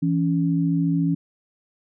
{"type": "tone pair together", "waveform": "sine", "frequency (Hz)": [165.96, 280], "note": ["E3", "C#4"], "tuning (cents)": [12, 18], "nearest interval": "major sixth", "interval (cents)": 906, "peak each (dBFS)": [-20, -22], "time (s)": [0.02, 1.15], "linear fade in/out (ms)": 10, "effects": []}